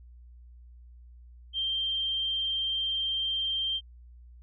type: tone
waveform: sine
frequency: 3159 Hz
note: G7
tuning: 13 cents sharp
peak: -27 dBFS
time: 1.53-3.81 s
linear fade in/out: 50 ms
effects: added 60 Hz sine -48 dBFS peak until 4.42 s